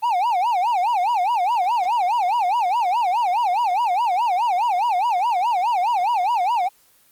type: tone with vibrato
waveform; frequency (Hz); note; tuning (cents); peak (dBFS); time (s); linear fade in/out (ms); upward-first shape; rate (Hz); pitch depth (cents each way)
triangle; 830.6; G#5; 0; -15; 0.02-6.69; 20; sine; 4.8; 280
effects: white hiss -56 dBFS RMS until 7.11 s + Opus 24 kbps

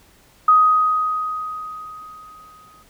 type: tone with exponential decay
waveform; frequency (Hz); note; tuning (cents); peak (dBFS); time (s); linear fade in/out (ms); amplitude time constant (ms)
sine; 1253; D#6; +12; -8; 0.48-2.83; 5; 510
effects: pink hiss -53 dBFS RMS until 2.89 s

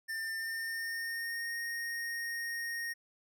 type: tone with pitch glide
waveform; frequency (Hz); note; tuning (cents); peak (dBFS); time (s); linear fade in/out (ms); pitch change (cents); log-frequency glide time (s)
square; 1794 to 1858.3; A6 to A#6; +33 to -6; -36; 0.08-2.94; 20; +61; 0.22-1.58
effects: none

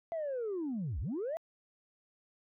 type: linear two-way sweep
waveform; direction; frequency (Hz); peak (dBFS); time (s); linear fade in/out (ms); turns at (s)
sine; down then up; 680 to 51.7 to 680; -32; 0.12-1.37; 0; 1
effects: tanh soft clip ceiling -31 dBFS

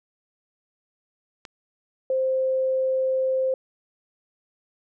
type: click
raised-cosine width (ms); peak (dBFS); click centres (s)
0.2; -21; 1.452
type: tone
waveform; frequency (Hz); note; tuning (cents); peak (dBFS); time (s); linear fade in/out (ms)
sine; 523.3; C5; 0; -20; 2.1-3.54; 2
effects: none

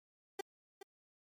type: tone with echo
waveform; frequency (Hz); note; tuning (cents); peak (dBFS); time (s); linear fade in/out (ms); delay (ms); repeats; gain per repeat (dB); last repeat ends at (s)
30% pulse; 392; G4; 0; -33; 0.39-0.41; 5; 420; 1; -12; 0.83
effects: MP3 96 kbps

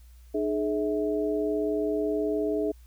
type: tone cluster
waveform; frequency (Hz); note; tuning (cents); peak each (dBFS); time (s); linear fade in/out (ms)
sine; 303.6 / 422.3 / 647; D#4 / G#4 / E5; -42 / +29 / -32; -29 / -27 / -32; 0.34-2.72; 10
effects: added 60 Hz sine -48 dBFS peak until 2.86 s + white hiss -64 dBFS RMS until 2.86 s

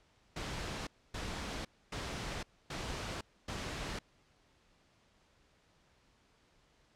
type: noise bursts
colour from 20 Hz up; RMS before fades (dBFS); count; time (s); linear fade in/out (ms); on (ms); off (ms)
pink; -40; 5; 0.36-3.99; 5; 510; 270
effects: pink hiss -69 dBFS RMS until 6.95 s + low-pass 6000 Hz 12 dB/octave

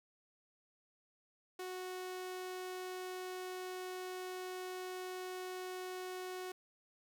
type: tone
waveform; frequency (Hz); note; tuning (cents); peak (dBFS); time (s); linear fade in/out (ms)
sawtooth; 368.3; F#4; -8; -38; 1.59-6.52; 5
effects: none

